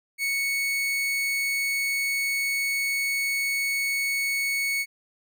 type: tone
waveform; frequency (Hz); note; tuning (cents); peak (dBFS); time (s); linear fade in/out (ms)
40% pulse; 2217; C#7; 0; -23; 0.18-4.86; 50
effects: none